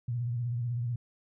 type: tone with vibrato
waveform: sine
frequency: 120 Hz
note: B2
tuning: 49 cents flat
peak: -29 dBFS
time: 0.08-0.96 s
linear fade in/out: 5 ms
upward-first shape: sine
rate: 16 Hz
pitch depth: 68 cents each way
effects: none